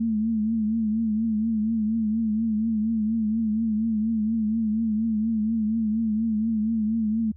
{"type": "tone with vibrato", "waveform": "sine", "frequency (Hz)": 220, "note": "A3", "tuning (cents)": 0, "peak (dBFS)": -21, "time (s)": [0, 7.32], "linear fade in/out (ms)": 10, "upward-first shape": "triangle", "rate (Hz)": 4.2, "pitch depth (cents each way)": 83, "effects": ["added 79 Hz sine -43 dBFS peak until 7.36 s"]}